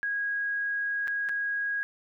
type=tone with dropouts; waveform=sine; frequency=1646 Hz; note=G#6; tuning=16 cents flat; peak=-27 dBFS; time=0.03-1.83 s; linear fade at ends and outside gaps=0 ms; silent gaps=1.074-1.08 / 1.288-1.293 s; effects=none